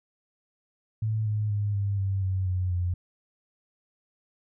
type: tone with pitch steps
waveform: sine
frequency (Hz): 109.3 / 106.13 / 103.05 / 100.06 / 97.15 / 94.33 / 91.59 / 88.93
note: A2 / G#2 / G#2 / G2 / G2 / F#2 / F#2 / F2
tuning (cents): -11 / +38 / -13 / +36 / -15 / +34 / -17 / +32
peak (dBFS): -24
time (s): 1.02-2.94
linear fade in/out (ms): 5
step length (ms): 240
effects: none